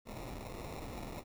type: noise with sample-and-hold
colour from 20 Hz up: pink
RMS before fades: -44 dBFS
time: 0.05-1.24 s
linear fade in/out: 50 ms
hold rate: 1575 Hz
effects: none